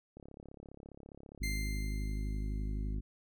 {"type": "click train", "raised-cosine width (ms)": 2, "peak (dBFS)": -37, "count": 43, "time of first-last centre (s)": [0.17, 1.377], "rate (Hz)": 34.8}
{"type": "harmonic tone", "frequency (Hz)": 51.8, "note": "G#1", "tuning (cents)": -4, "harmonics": [1, 2, 3, 4, 5, 6, 7], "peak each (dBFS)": [-34, -44, -46, -47, -47, -57, -55], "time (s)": [1.4, 3.01], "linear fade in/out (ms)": 20}
{"type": "tone with exponential decay", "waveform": "sawtooth", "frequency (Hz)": 2093, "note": "C7", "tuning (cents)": 0, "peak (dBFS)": -33, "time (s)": [1.43, 2.95], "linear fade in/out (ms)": 5, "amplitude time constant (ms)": 330}
{"effects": []}